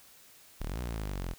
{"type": "exponential two-way sweep", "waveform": "sawtooth", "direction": "up then down", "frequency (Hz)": [30.19, 62.7, 41.37], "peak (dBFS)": -30, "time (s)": [0.6, 1.34], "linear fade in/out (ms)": 10, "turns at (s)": 0.79, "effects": ["white hiss -57 dBFS RMS until 1.38 s"]}